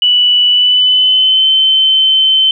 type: tone with pitch glide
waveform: sine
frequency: 2960 to 3077 Hz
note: F#7 to G7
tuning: 0 to -33 cents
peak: -6 dBFS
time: 0.02-2.51 s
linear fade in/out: 2 ms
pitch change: +67 cents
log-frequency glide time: 0.49-1.48 s
effects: none